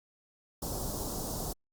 pink band-stop noise, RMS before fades -36 dBFS, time 0.62-1.53 s, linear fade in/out 5 ms, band 990 to 4900 Hz, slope 24 dB/octave, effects Opus 48 kbps

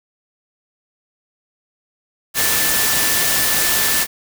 sine tone in noise, 1760 Hz, A6, in tune, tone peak -25 dBFS, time 2.34-4.07 s, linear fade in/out 50 ms, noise white, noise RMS -17 dBFS, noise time 2.34-4.07 s, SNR -11 dB, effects none

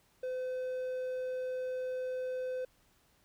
triangle tone, 510 Hz, C5, 44 cents flat, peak -32 dBFS, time 0.23-2.65 s, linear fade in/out 5 ms, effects pink hiss -69 dBFS RMS until 3.24 s

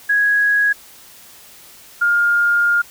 sine tone pair in turn, 1661.2 / 1412.3 Hz, G#6 / F6, 0 / +19 cents, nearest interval minor third, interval 281 cents, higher first, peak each -12 dBFS, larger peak neither, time 0.09-0.73 / 2.01-2.82 s, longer second, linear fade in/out 10 ms, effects white hiss -43 dBFS RMS until 2.9 s

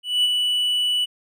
triangle tone with ADSR envelope, 2960 Hz, F#7, in tune, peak -13 dBFS, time 0.03-1.06 s, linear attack 210 ms, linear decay 29 ms, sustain -4 dB, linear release 23 ms, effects none

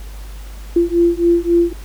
sine beating tone pair, 341 / 344.7 Hz, F4 / F4, -41 / -23 cents, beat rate 3.7 Hz, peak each -14 dBFS, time 0.76-1.73 s, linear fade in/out 5 ms, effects added 50 Hz sine -29 dBFS peak until 1.84 s + pink hiss -42 dBFS RMS until 1.84 s

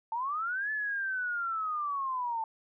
sine linear two-way sweep, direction up then down, 880 to 1742 to 880 Hz, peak -30 dBFS, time 0.12-2.44 s, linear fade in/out 2 ms, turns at 0.71 s, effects none

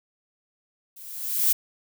violet noise with level ramp, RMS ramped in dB -45 to -18 dBFS, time 0.96-1.53 s, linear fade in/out 10 ms, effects none

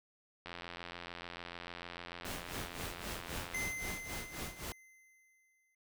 click train, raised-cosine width 0.3 ms, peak -28 dBFS, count 270, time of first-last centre 0.46-3.559 s, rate 86.8 Hz
pink noise with tremolo, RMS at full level -41 dBFS, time 2.25-4.72 s, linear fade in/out 0 ms, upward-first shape sine, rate 3.8 Hz, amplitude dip 80%
square tone with exponential decay, 2066 Hz, C7, 22 cents flat, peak -36 dBFS, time 3.54-5.75 s, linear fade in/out 5 ms, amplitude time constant 480 ms
effects none

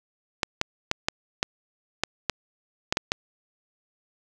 clicks, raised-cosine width 0.2 ms, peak -5 dBFS, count 10, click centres 0.432 / 0.614 / 0.914 / 1.085 / 1.429 / 2.036 / 2.297 / 2.925 / 2.971 / 3.119 s, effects none

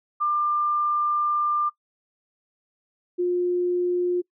sine tone pair in turn, 1194 / 355.7 Hz, D6 / F4, +28 / +32 cents, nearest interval octave + major sixth, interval 2096 cents, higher first, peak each -20 dBFS, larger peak neither, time 0.2-1.7 / 3.18-4.22 s, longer first, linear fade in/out 20 ms, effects noise-tail reverb RT60 0.1 s tail -24 dB re dry

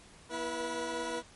20% pulse tone cluster, 240.4 / 329.8 / 486.4 Hz, B3 / E4 / B4, -46 / +1 / -26 cents, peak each -39 / -34 / -31 dBFS, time 0.29-1.23 s, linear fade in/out 50 ms, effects pink hiss -56 dBFS RMS until 1.35 s + MP3 48 kbps

